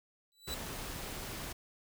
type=tone with exponential growth; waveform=sawtooth; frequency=3951 Hz; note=B7; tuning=in tune; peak=-32 dBFS; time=0.32-0.54 s; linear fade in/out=0 ms; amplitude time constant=47 ms
type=noise; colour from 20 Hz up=pink; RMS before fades=-42 dBFS; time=0.47-1.53 s; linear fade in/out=10 ms
effects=none